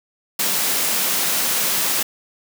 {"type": "high-pass noise", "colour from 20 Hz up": "white", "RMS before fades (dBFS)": -20, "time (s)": [0.39, 2.03], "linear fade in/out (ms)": 5, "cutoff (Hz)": 140, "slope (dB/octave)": 96, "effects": []}